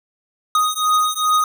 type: beating tone pair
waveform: square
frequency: 1244.5 / 1247 Hz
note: D#6 / D#6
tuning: 0 / +3 cents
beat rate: 2.5 Hz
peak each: -19 dBFS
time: 0.55-1.44 s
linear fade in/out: 2 ms
effects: none